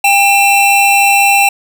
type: tone pair together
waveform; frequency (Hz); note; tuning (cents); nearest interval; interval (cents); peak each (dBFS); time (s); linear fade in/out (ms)
square; 798 / 2684; G5 / E7; +31 / +31; octave + major sixth; 2100; -10; 0.04-1.49; 5
effects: none